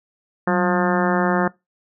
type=harmonic tone with a mistuned harmonic; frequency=178 Hz; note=F3; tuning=33 cents sharp; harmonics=1 / 2 / 3 / 4 / 5 / 6 / 7 / 8 / 9 / 10; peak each=-20 / -23 / -25 / -26 / -27 / -28 / -28 / -29 / -30 / -30 dBFS; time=0.47-1.48 s; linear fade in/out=5 ms; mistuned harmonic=1; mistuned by=+82 cents; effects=noise-tail reverb RT60 0.2 s tail -22 dB re dry